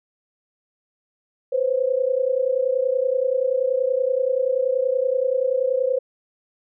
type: tone pair together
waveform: sine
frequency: 502.5 / 533 Hz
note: B4 / C5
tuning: +30 / +32 cents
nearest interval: minor second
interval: 102 cents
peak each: -21 dBFS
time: 1.52-5.99 s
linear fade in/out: 10 ms
effects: none